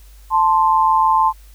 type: tone pair together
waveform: sine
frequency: 880 / 1046.5 Hz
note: A5 / C6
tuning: 0 / 0 cents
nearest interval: minor third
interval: 300 cents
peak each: -14 dBFS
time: 0.3-1.33 s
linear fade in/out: 50 ms
effects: added 50 Hz sine -40 dBFS peak until 1.54 s + white hiss -52 dBFS RMS until 1.54 s